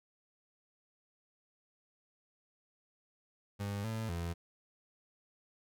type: tone with pitch steps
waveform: 30% pulse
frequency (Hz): 101.1 / 111.5 / 85.1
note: G#2 / A2 / F2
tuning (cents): -46 / +23 / -44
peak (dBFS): -33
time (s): 3.59-4.34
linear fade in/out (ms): 20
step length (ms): 250
effects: none